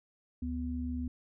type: tone pair together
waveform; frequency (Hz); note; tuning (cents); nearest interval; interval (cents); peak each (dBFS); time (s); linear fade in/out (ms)
sine; 73.7 / 248.2; D2 / B3; +7 / +9; octave + major sixth; 2102; -36 / -35; 0.42-1.08; 5
effects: none